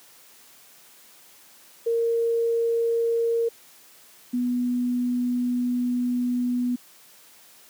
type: tone pair in turn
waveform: sine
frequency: 462.8 / 245.9 Hz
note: A#4 / B3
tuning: -13 / -7 cents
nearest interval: major seventh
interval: 1094 cents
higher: first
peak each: -20 / -21 dBFS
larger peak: first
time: 1.86-3.49 / 4.33-6.76 s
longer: second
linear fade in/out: 10 ms
effects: white hiss -52 dBFS RMS until 7.69 s + high-pass 150 Hz 12 dB/octave